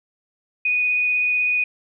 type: tone with vibrato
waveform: sine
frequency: 2479 Hz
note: D#7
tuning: 7 cents flat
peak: -17 dBFS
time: 0.65-1.64 s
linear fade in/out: 5 ms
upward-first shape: sine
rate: 16 Hz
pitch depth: 10 cents each way
effects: none